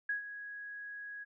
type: tone with ADSR envelope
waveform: sine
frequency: 1661.2 Hz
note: G#6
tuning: in tune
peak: -30 dBFS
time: 0.09-1.25 s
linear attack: 5 ms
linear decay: 120 ms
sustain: -12 dB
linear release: 24 ms
effects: none